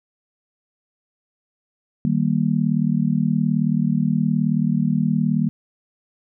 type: chord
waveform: sine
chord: Eb major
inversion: none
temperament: just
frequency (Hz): 155.56 / 194.45 / 233.3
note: Eb3 / G3 / Bb3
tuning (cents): 0 / -14 / +2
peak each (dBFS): -21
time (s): 2.05-5.49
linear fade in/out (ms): 0
effects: none